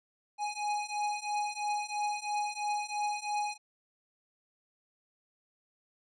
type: beating tone pair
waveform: square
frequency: 830.6 / 833.6 Hz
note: G#5 / G#5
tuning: 0 / +6 cents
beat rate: 3 Hz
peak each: -36 / -35 dBFS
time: 0.38-3.58 s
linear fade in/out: 50 ms
effects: resampled to 22050 Hz